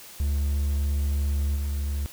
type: tone with level steps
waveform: triangle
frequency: 71.4 Hz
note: D2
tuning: 48 cents flat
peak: -20 / -23 dBFS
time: 0.2-2.06 s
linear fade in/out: 0 ms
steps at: 1.55 s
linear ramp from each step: 20 ms
effects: white hiss -45 dBFS RMS until 2.12 s